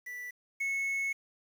triangle tone pair in turn, 1970 / 2196 Hz, B6 / C#7, -5 / -17 cents, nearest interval major second, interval 188 cents, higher second, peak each -37 / -28 dBFS, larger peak second, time 0.06-0.31 / 0.6-1.13 s, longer second, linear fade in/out 10 ms, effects 9-bit

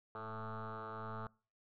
sine tone with frequency modulation, 659.3 Hz, E5, in tune, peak -40 dBFS, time 0.15-1.27 s, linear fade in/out 2 ms, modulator 110 Hz, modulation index 6.6, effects noise-tail reverb RT60 0.4 s tail -26 dB re dry + tanh soft clip ceiling -39 dBFS

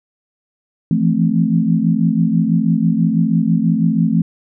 sine chord, F major seventh, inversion third, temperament equal with one note detuned, 164.81 / 170.92 / 220 / 261.6 Hz, E3 / F3 / A3 / C4, 0 / -37 / 0 / 0 cents, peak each -18 / -17 / -16 / -20 dBFS, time 0.91-4.22 s, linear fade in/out 2 ms, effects none

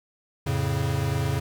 square chord, F augmented, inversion none, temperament equal, 87.31 / 110 / 138.59 Hz, F2 / A2 / C#3, 0 / 0 / 0 cents, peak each -30 / -29 / -27 dBFS, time 0.46-1.4 s, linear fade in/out 10 ms, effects 9-bit

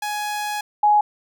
sawtooth / sine tone pair in turn, 836 / 836 Hz, G#5 / G#5, +11 / +11 cents, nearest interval unison, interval 0 cents, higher neither, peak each -20 / -12 dBFS, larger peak second, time 0.02-0.61 / 0.83-1.01 s, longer first, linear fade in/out 5 ms, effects none

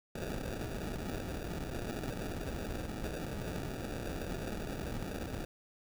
pink noise with sample-and-hold, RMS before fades -39 dBFS, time 0.15-5.45 s, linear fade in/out 5 ms, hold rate 1050 Hz, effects none

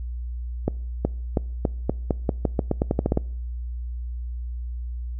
accelerating click train, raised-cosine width 2 ms, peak -7 dBFS, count 16, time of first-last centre 0.68-3.174 s, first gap 370 ms, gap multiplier 0.87, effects noise-tail reverb RT60 0.6 s tail -25 dB re dry + added 60 Hz sine -28 dBFS peak until 5.19 s

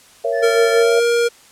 sine chord, A# diminished, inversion none, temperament equal with one note detuned, 466.2 / 554.4 / 672.3 Hz, A#4 / C#5 / E5, 0 / 0 / +34 cents, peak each -21 dBFS, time 0.24-1 s, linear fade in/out 10 ms
triangle tone, 1747 Hz, A6, 13 cents flat, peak -24 dBFS, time 0.32-0.84 s, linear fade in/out 50 ms
square tone with pitch glide, 460.6 to 471.6 Hz, A#4 to A#4, -21 to +20 cents, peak -14 dBFS, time 0.42-1.29 s, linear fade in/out 20 ms, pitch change +41 cents, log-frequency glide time 0.77-1.04 s
effects white hiss -47 dBFS RMS until 1.51 s + low-pass 10000 Hz 12 dB/octave

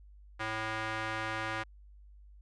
square tone with band-pass filter, 110 Hz, A2, in tune, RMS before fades -36 dBFS, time 0.39-1.64 s, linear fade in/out 20 ms, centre 1600 Hz, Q 1.3, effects added 50 Hz sine -52 dBFS peak until 2.41 s + resampled to 24000 Hz

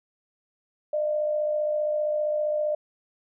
sine tone pair together, 603 / 658.2 Hz, D5 / E5, +46 / -3 cents, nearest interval major second, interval 151 cents, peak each -23 / -35 dBFS, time 0.93-2.75 s, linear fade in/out 5 ms, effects none

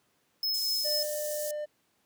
square tone with tremolo, 5180 Hz, E8, 31 cents flat, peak -27 dBFS, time 0.43-1.03 s, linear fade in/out 2 ms, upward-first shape triangle, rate 4.3 Hz, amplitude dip 30%
pink high-pass noise, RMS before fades -38 dBFS, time 0.54-1.51 s, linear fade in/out 2 ms, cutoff 5800 Hz, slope 24 dB/octave
triangle tone, 599 Hz, D5, 34 cents sharp, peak -30 dBFS, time 0.84-1.66 s, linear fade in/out 20 ms
effects pink hiss -71 dBFS RMS until 2.05 s + high-pass 150 Hz 12 dB/octave

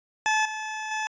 20% pulse tone with level steps, 865 Hz, A5, 30 cents flat, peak -16 / -26 / -22 dBFS, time 0.26-1.07 s, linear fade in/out 0 ms, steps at 0.45 / 0.91 s, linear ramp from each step 5 ms, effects resampled to 16000 Hz

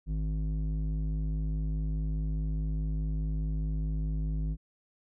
square tone with low-pass filter, 52.4 Hz, G#1, 16 cents sharp, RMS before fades -31 dBFS, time 0.06-4.57 s, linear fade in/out 50 ms, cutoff 190 Hz, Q 1.6, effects none

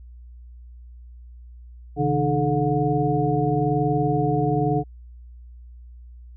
sine tone cluster, 134.1 / 155.1 / 302.6 / 431.6 / 723 Hz, C3 / D#3 / D#4 / A4 / F#5, +43 / -5 / -48 / -33 / -40 cents, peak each -25 dBFS, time 1.96-4.84 s, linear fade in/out 50 ms, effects added 60 Hz sine -40 dBFS peak until 6.36 s

